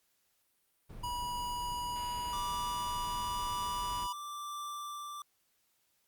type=noise; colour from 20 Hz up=brown; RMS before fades=-46 dBFS; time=0.89-4.07 s; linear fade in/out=10 ms
type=tone with pitch glide; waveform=square; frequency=972 to 980.5 Hz; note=B5 to B5; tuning=-28 to -13 cents; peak=-36 dBFS; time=1.03-4.13 s; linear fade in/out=10 ms; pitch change=+15 cents; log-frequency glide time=2.27-3.99 s
type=click train; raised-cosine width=0.3 ms; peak=-38 dBFS; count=441; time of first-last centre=1.96-4.035 s; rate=212 Hz
type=tone with tremolo; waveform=square; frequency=1174.7 Hz; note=D6; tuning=in tune; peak=-39 dBFS; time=2.33-5.22 s; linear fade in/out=2 ms; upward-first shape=triangle; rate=0.98 Hz; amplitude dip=30%
effects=white hiss -75 dBFS RMS until 6.07 s + Opus 48 kbps